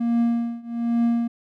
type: tone with tremolo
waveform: triangle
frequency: 234.3 Hz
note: A#3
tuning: 9 cents sharp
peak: -14 dBFS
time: 0-1.28 s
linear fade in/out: 10 ms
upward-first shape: triangle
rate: 1.2 Hz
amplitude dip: 95%
effects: none